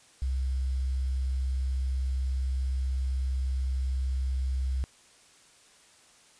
sine tone with quantisation, 65.41 Hz, C2, in tune, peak -26 dBFS, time 0.22-4.84 s, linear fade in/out 0 ms, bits 9, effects white hiss -58 dBFS RMS until 6.39 s + resampled to 22050 Hz

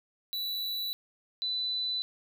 square / sine tone pair in turn, 3951 / 3992 Hz, B7 / B7, 0 / +18 cents, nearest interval unison, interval 18 cents, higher second, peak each -32 / -29 dBFS, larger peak second, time 0.33-0.93 / 1.42-2.02 s, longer neither, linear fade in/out 0 ms, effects none

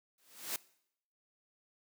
white noise with exponential growth, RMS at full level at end -34 dBFS, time 0.18-0.56 s, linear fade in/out 2 ms, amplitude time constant 81 ms, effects noise-tail reverb RT60 0.7 s tail -21 dB re dry + high-pass 200 Hz 12 dB/octave

